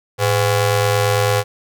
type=ring-modulated tone; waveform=sawtooth; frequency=307 Hz; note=D#4; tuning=23 cents flat; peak=-7 dBFS; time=0.18-1.44 s; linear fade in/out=50 ms; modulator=198 Hz; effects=none